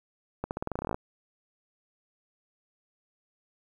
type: accelerating click train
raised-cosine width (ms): 1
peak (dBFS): -17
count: 15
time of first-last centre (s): 0.44-0.945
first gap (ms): 69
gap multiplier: 0.89
effects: 9-bit